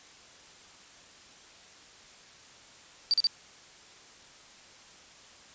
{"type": "tone bursts", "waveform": "sine", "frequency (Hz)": 4646, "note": "D8", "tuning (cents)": -20, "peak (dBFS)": -21, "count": 3, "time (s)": [3.11, 3.269], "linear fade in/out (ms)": 0, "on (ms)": 27, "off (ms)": 39, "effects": ["white hiss -53 dBFS RMS until 5.54 s", "resampled to 16000 Hz"]}